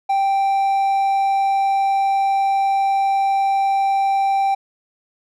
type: tone with vibrato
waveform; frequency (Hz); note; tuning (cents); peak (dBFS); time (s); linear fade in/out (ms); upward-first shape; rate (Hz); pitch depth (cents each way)
triangle; 784; G5; 0; -13; 0.09-4.55; 10; triangle; 20; 9
effects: none